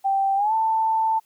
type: tone with pitch glide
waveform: sine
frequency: 782 to 888 Hz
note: G5 to A5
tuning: -4 to +16 cents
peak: -18 dBFS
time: 0.04-1.2 s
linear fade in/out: 20 ms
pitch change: +220 cents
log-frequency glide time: 0.36-0.53 s
effects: white hiss -63 dBFS RMS until 1.25 s + high-pass 100 Hz 12 dB/octave